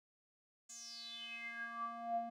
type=tone with band-pass filter sweep; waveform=square; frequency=233.1 Hz; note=A#3; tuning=in tune; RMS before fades=-45 dBFS; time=0.69-2.3 s; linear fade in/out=10 ms; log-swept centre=7200 to 550 Hz; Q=9.3; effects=none